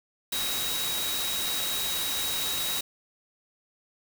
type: tone in noise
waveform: sine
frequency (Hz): 3821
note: A#7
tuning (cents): +42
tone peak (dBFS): -31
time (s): 0.32-2.81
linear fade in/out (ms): 5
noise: white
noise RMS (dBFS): -31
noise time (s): 0.32-2.81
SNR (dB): -3
effects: none